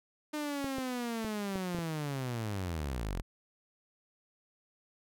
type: linear sweep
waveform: sawtooth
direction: down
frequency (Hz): 304.7 to 38.11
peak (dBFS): -30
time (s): 0.33-3.22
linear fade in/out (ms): 10
type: clicks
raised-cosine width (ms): 2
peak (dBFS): -26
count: 6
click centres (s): 0.644 / 0.784 / 1.247 / 1.557 / 1.748 / 1.787
effects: none